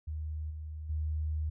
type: tone with level steps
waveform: sine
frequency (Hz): 77.2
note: D#2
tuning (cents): -13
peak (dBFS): -34 / -38 / -30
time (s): 0.07-1.5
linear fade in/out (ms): 10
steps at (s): 0.5 / 0.89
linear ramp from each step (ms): 10
effects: none